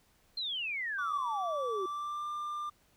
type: exponential sweep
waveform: sine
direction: down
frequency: 4236 to 360 Hz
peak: -33 dBFS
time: 0.37-1.86 s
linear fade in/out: 5 ms
type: tone with pitch glide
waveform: triangle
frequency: 1157 to 1193.7 Hz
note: D6 to D6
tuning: -26 to +28 cents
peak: -33 dBFS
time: 0.98-2.7 s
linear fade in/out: 10 ms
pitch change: +54 cents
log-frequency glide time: 1.73-2.29 s
effects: pink hiss -68 dBFS RMS until 2.96 s